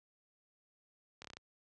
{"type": "slowing click train", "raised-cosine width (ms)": 0.2, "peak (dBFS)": -30, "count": 6, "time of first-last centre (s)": [1.22, 1.37], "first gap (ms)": 25, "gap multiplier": 1.09, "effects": ["high-pass 60 Hz 12 dB/octave", "resampled to 24000 Hz"]}